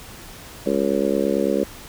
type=harmonic tone; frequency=69.1 Hz; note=C#2; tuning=5 cents flat; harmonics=3 / 4 / 5 / 6 / 7 / 8; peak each=-25 / -25 / -25 / -25 / -25 / -25 dBFS; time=0.66-1.64 s; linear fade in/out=5 ms; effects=pink hiss -40 dBFS RMS until 1.88 s